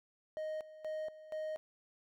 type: tone with tremolo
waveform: triangle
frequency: 622.3 Hz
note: D#5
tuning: in tune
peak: -35 dBFS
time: 0.37-1.57 s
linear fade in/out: 0 ms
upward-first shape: square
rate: 2.1 Hz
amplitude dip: 80%
effects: none